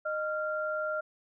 sine tone pair together, 617 / 1385.1 Hz, D#5 / F6, -15 / -15 cents, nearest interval octave + major second, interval 1400 cents, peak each -32 / -33 dBFS, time 0.05-1.01 s, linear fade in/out 10 ms, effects none

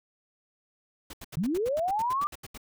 pink noise bursts, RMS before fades -42 dBFS, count 14, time 1.1-2.577 s, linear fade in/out 5 ms, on 34 ms, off 77 ms
sine linear sweep, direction up, 138.59 to 1205 Hz, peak -25 dBFS, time 1.37-2.27 s, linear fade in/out 0 ms
effects none

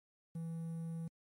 triangle tone with quantisation, 164.81 Hz, E3, in tune, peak -37 dBFS, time 0.35-1.08 s, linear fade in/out 5 ms, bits 11, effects MP3 64 kbps

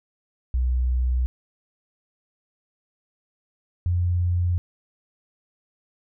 sine tone pair in turn, 62.4 / 88.25 Hz, B1 / F2, +19 / +19 cents, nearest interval tritone, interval 600 cents, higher second, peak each -19 dBFS, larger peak neither, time 0.54-1.26 / 3.86-4.58 s, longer neither, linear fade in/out 0 ms, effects none

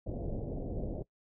pink low-pass noise, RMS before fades -37 dBFS, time 0.06-1.03 s, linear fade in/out 10 ms, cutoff 650 Hz, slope 48 dB/octave, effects noise-tail reverb RT60 0.1 s tail -22 dB re dry

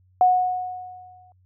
sine tone with exponential decay, 732 Hz, F#5, 19 cents flat, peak -11 dBFS, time 0.21-1.32 s, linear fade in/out 1 ms, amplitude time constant 240 ms, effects added 92 Hz sine -56 dBFS peak until 1.45 s

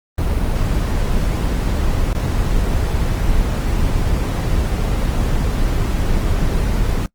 brown noise with dropouts, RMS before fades -17 dBFS, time 0.18-7.06 s, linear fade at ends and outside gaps 1 ms, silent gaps 2.13-2.149 s, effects noise-tail reverb RT60 0.1 s tail -23 dB re dry + Opus 24 kbps

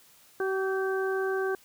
harmonic tone with a mistuned harmonic, 382.4 Hz, G4, 43 cents flat, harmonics 1 / 2 / 3 / 4, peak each -27 / -37 / -39 / -34 dBFS, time 0.4-1.55 s, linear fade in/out 2 ms, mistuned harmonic 4, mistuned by +28 cents, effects white hiss -58 dBFS RMS until 1.64 s

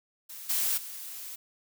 blue noise with level steps, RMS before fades -43 / -28 / -41 dBFS, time 0.29-1.36 s, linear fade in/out 10 ms, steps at 0.49 / 0.77 s, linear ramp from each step 10 ms, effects none

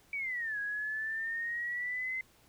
sine exponential two-way sweep, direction down then up, 2307 to 1649 to 2067 Hz, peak -33 dBFS, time 0.13-2.21 s, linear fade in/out 2 ms, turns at 0.59 s, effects pink hiss -64 dBFS RMS until 2.48 s

